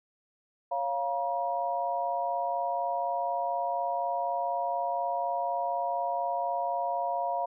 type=chord; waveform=sine; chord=Bb minor; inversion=first; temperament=equal with one note detuned; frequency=554.4 / 698.5 / 955.2 Hz; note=Db5 / F5 / Bb5; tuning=0 / 0 / +42 cents; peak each=-35 / -30 / -32 dBFS; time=0.71-7.46 s; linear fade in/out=10 ms; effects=none